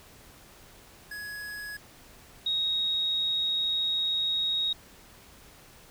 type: tone pair in turn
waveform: square / sine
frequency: 1678 / 3767 Hz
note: G#6 / A#7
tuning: +17 / +17 cents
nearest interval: octave + major second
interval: 1400 cents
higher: second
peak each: -37 / -25 dBFS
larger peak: second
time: 1.11-1.77 / 2.46-4.73 s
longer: second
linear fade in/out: 5 ms
effects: pink hiss -53 dBFS RMS until 5.9 s